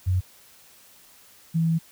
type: tone pair in turn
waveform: sine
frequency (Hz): 92 / 163.93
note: F#2 / E3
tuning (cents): -9 / -9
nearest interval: minor seventh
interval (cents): 1000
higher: second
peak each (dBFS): -19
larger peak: neither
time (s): 0.06-0.21 / 1.54-1.79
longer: second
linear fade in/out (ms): 20
effects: white hiss -53 dBFS RMS until 1.91 s